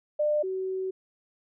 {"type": "tone pair in turn", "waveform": "sine", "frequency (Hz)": [599, 377.3], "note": ["D5", "F#4"], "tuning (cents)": [34, 34], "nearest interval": "minor sixth", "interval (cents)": 800, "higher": "first", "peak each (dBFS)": [-22, -28], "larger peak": "first", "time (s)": [[0.19, 0.43], [0.43, 0.91]], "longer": "second", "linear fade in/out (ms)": 10, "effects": []}